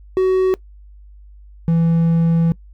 triangle tone pair in turn, 374.8 / 166.09 Hz, F#4 / E3, +22 / +13 cents, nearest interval octave + major second, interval 1409 cents, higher first, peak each -10 dBFS, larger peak neither, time 0.17-0.54 / 1.68-2.52 s, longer second, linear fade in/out 0 ms, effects noise-tail reverb RT60 0.1 s tail -21 dB re dry + added 50 Hz sine -39 dBFS peak until 2.73 s

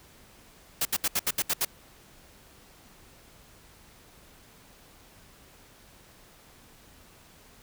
white noise bursts, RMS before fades -26 dBFS, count 8, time 0.81-1.65 s, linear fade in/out 5 ms, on 42 ms, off 72 ms, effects pink hiss -55 dBFS RMS until 7.62 s

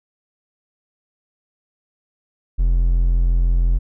triangle tone, 43 Hz, F1, 26 cents flat, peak -11 dBFS, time 2.58-3.79 s, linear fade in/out 20 ms, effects none

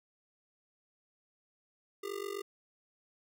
square tone with amplitude modulation, 401.2 Hz, G4, 40 cents sharp, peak -34 dBFS, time 2.03-2.42 s, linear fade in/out 10 ms, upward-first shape sine, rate 47.8 Hz, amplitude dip 90%, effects none

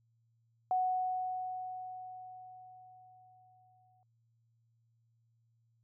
sine tone with exponential decay, 740 Hz, F#5, in tune, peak -27 dBFS, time 0.71-4.03 s, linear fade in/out 1 ms, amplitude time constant 720 ms, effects added 115 Hz sine -70 dBFS peak until 5.83 s

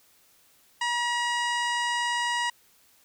harmonic tone with a mistuned harmonic, 958 Hz, A#5, 47 cents sharp, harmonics 1 / 2 / 3 / 4 / 5 / 6 / 7 / 8 / 9, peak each -28 / -29 / -33 / -41 / -41 / -44 / -46 / -43 / -43 dBFS, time 0.81-2.5 s, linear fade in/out 5 ms, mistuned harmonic 5, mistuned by +40 cents, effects white hiss -61 dBFS RMS until 3.04 s

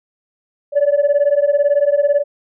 sine beating tone pair, 566 / 584 Hz, C#5 / D5, +36 / -10 cents, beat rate 18 Hz, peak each -13 dBFS, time 0.72-2.24 s, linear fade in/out 50 ms, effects tanh soft clip ceiling -7 dBFS

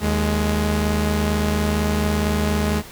sawtooth tone pair together, 77.78 / 209.1 Hz, D#2 / G#3, 0 / +12 cents, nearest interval octave + perfect fourth, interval 1712 cents, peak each -17 dBFS, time 0-2.83 s, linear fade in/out 50 ms, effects pink hiss -40 dBFS RMS until 2.91 s

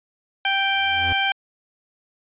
harmonic tone, 784 Hz, G5, in tune, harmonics 1 / 2 / 3 / 4, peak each -24 / -24 / -24 / -24 dBFS, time 0.45-1.32 s, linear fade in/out 2 ms
45% pulse tone with exponential growth, 87.31 Hz, F2, in tune, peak -24 dBFS, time 0.67-1.13 s, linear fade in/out 5 ms, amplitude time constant 100 ms
effects resampled to 8000 Hz

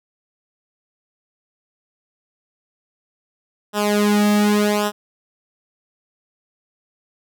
sawtooth tone with flanger, 207.7 Hz, G#3, in tune, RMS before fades -17 dBFS, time 3.73-4.92 s, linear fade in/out 50 ms, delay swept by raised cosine 0.45 to 2.05 ms, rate 0.87 Hz, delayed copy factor -0.9, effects none

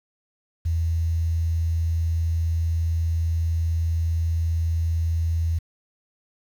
sine tone with quantisation, 82.41 Hz, E2, in tune, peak -20 dBFS, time 0.65-5.59 s, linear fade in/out 10 ms, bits 8, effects none

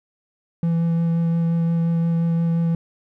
triangle tone with vibrato, 167.1 Hz, E3, 24 cents sharp, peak -15 dBFS, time 0.63-2.75 s, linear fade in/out 2 ms, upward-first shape sine, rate 5.7 Hz, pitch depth 10 cents each way, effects none

